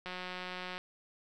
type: click train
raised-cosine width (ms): 0.3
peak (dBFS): -25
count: 132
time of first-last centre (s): 0.06-0.78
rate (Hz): 182
effects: none